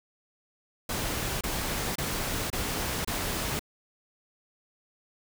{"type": "noise bursts", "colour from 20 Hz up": "pink", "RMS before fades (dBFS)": -31, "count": 5, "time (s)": [0.89, 3.594], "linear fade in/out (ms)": 5, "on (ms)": 520, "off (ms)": 26, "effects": []}